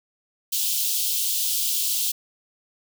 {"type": "high-pass noise", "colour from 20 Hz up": "white", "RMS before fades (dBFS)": -24, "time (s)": [0.52, 2.12], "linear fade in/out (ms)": 10, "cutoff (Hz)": 2900, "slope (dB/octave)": 48, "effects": []}